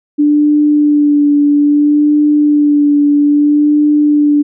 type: tone with vibrato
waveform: sine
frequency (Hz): 293.7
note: D4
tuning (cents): 0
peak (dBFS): -6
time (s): 0.18-4.43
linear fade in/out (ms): 20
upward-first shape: sine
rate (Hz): 0.61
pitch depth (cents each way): 21
effects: none